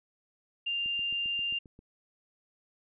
sine tone, 2794 Hz, F7, in tune, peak -29 dBFS, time 0.66-1.59 s, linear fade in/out 10 ms
click train, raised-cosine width 3 ms, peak -39 dBFS, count 8, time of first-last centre 0.86-1.791 s, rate 7.52 Hz
effects none

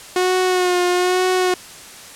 sawtooth tone with vibrato, 363 Hz, F#4, 33 cents flat, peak -11 dBFS, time 0.16-1.54 s, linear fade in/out 2 ms, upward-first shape sine, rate 1.1 Hz, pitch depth 31 cents each way, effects white hiss -38 dBFS RMS until 2.15 s + low-pass 10000 Hz 12 dB/octave

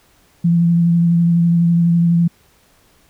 sine tone with vibrato, 170 Hz, F3, 46 cents flat, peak -10 dBFS, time 0.44-2.28 s, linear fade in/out 10 ms, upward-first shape triangle, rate 12 Hz, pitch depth 21 cents each way, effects pink hiss -54 dBFS RMS until 3.09 s

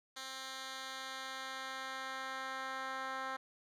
10% pulse tone with band-pass filter sweep, 264.2 Hz, C4, 17 cents sharp, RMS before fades -43 dBFS, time 0.16-3.37 s, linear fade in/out 10 ms, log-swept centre 4200 to 1400 Hz, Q 0.92, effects none

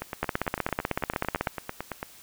two click trains, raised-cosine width 0.5 ms, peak -10 / -16 dBFS, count 21 / 19, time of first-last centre 0.23-1.472 / 0.02-2.029 s, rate 16.1 / 8.96 Hz, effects white hiss -51 dBFS RMS until 2.22 s

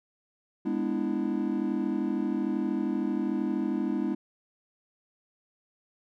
triangle chord, E dominant seventh, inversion first, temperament just, 206 / 247.2 / 296.7 / 329.6 Hz, G#3 / B3 / D4 / E4, -14 / +2 / +18 / 0 cents, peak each -30 dBFS, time 0.65-4.15 s, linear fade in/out 10 ms, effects none

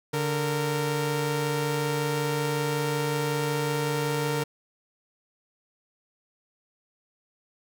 sawtooth tone pair together, 145.3 / 461.3 Hz, D3 / A#4, -18 / -18 cents, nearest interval octave + minor sixth, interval 2000 cents, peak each -24 dBFS, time 0.13-4.44 s, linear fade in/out 10 ms, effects none

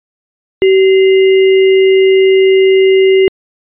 sine tone with sample-and-hold, 382.2 Hz, G4, 44 cents flat, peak -4 dBFS, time 0.62-3.28 s, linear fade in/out 0 ms, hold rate 2450 Hz, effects resampled to 8000 Hz

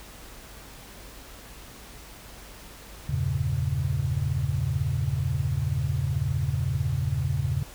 sine chord, E diminished seventh, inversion none, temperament equal, 82.41 / 98 / 116.54 / 138.59 Hz, E2 / G2 / Bb2 / Db3, 0 / 0 / 0 / 0 cents, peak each -30 / -31 / -30 / -27 dBFS, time 3.09-7.63 s, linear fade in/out 5 ms, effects added 50 Hz sine -49 dBFS peak until 7.74 s + pink hiss -46 dBFS RMS until 7.74 s

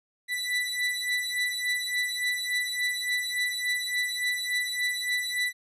30% pulse beating tone pair, 1975.5 / 1979 Hz, B6 / B6, 0 / +3 cents, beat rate 3.5 Hz, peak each -27 / -27 dBFS, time 0.28-5.53 s, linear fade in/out 50 ms, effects resampled to 32000 Hz

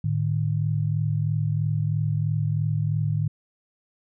sine tone pair together, 108.05 / 151.1 Hz, A2 / D3, -31 / +50 cents, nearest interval tritone, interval 581 cents, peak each -24 / -24 dBFS, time 0.04-3.28 s, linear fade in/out 5 ms, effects none

